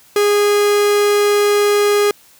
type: tone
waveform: 45% pulse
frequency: 411.8 Hz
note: G#4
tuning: 15 cents flat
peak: -11 dBFS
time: 0.16-2.11 s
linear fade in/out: 2 ms
effects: white hiss -48 dBFS RMS until 2.39 s